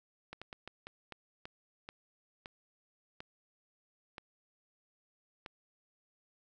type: slowing click train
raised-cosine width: 0.3 ms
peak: -28 dBFS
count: 12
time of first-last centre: 0.33-5.462 s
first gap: 86 ms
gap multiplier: 1.31
effects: none